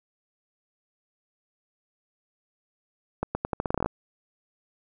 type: accelerating click train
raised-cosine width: 1 ms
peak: -12 dBFS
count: 13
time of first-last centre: 3.23-3.86 s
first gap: 120 ms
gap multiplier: 0.83
effects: none